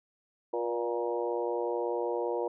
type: harmonic tone with a mistuned harmonic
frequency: 117.9 Hz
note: A#2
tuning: 20 cents sharp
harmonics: 3 / 4 / 5 / 6 / 7 / 8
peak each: -34 / -32 / -37 / -41 / -42 / -39 dBFS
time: 0.53-2.48 s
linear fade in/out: 5 ms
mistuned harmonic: 4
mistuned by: +27 cents
effects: none